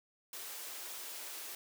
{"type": "high-pass noise", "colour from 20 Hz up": "white", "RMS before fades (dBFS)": -45, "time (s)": [0.33, 1.55], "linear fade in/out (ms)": 2, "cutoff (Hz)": 320, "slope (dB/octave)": 24, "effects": []}